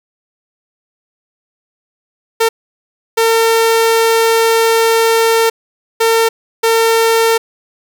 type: tone bursts at uneven times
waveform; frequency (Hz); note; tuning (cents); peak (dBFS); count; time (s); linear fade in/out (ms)
sawtooth; 453.7; A#4; -47; -5; 4; 2.4-2.49 / 3.17-5.5 / 6-6.29 / 6.63-7.38; 10
effects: none